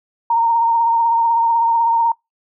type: tone with vibrato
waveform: sine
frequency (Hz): 924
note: A#5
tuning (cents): -16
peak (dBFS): -12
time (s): 0.3-2.12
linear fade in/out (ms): 5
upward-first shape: triangle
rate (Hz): 16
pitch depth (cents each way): 34
effects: noise-tail reverb RT60 0.2 s tail -26 dB re dry